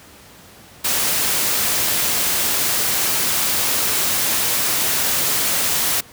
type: noise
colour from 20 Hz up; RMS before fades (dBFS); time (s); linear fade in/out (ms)
white; -19; 0.84-6.01; 10
effects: pink hiss -44 dBFS RMS until 6.12 s + high-pass 60 Hz 12 dB/octave